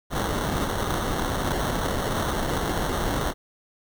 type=noise with sample-and-hold; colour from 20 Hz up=pink; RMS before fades=-26 dBFS; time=0.1-3.34 s; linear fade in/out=50 ms; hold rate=2450 Hz; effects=none